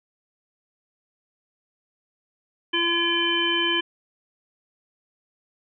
harmonic tone, 340.5 Hz, F4, 44 cents flat, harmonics 1 / 3 / 5 / 7 / 9, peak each -27 / -30 / -27 / -29 / -23 dBFS, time 2.73-3.81 s, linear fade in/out 10 ms, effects none

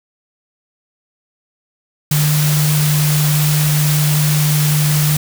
sine tone in noise, 150.1 Hz, D3, 38 cents sharp, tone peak -12 dBFS, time 2.11-5.17 s, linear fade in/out 5 ms, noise white, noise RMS -20 dBFS, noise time 2.11-5.17 s, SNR +5 dB, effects none

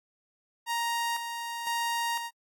sawtooth tone with tremolo, 935 Hz, A#5, 5 cents sharp, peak -24 dBFS, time 0.66-2.31 s, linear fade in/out 50 ms, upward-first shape square, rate 0.99 Hz, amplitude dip 50%, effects AAC 64 kbps

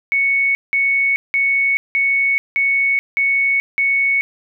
sine tone bursts, 2217 Hz, C#7, in tune, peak -13 dBFS, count 7, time 0.12-4.21 s, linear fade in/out 0 ms, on 430 ms, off 180 ms, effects none

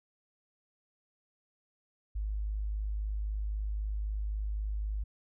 sine tone, 51.91 Hz, G#1, in tune, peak -31 dBFS, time 2.15-5.04 s, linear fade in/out 10 ms, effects none

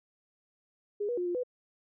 sine tone with pitch steps, 411.9 / 482.8 / 356.3 / 351.2 / 497.5 Hz, G#4 / B4 / F4 / F4 / B4, -14 / -39 / +35 / +10 / +13 cents, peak -29 dBFS, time 1-1.435 s, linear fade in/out 10 ms, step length 87 ms, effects none

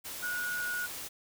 sine tone in noise, 1455 Hz, F#6, 29 cents flat, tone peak -32 dBFS, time 0.22-0.87 s, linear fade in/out 20 ms, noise white, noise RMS -41 dBFS, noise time 0.04-1.09 s, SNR +6 dB, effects none

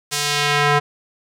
square tone with band-pass filter sweep, 145.9 Hz, D3, 11 cents flat, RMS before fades -18 dBFS, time 0.11-0.8 s, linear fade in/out 20 ms, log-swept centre 7300 to 1200 Hz, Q 0.81, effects none

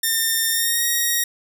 5% pulse tone with pitch glide, 1813 to 1881.3 Hz, A#6 to A#6, -49 to +15 cents, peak -8 dBFS, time 0.03-1.24 s, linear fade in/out 5 ms, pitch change +64 cents, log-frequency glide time 0.49-0.85 s, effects none

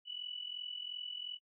sine tone with amplitude modulation, 2960 Hz, F#7, in tune, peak -37 dBFS, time 0.05-1.39 s, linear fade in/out 50 ms, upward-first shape sine, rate 42.8 Hz, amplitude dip 75%, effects noise-tail reverb RT60 0.1 s tail -26 dB re dry

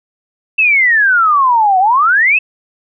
sine exponential two-way sweep, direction down then up, 2685 to 726 to 2685 Hz, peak -7 dBFS, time 0.58-2.39 s, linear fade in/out 10 ms, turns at 1.79 s, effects none

